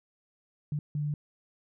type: tone bursts at uneven times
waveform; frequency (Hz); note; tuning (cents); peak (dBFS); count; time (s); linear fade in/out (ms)
sine; 147.9; D3; +13; -28; 2; 0.72-0.79 / 0.95-1.14; 2
effects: none